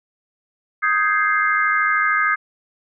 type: chord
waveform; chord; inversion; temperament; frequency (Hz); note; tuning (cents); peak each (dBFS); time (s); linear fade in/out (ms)
sine; Ab major seventh; second; equal with one note detuned; 1248.8 / 1568 / 1661.2 / 2093; Eb6 / G6 / Ab6 / C7; +6 / 0 / 0 / 0; -19 / -22 / -22 / -22; 0.82-2.36; 20
effects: none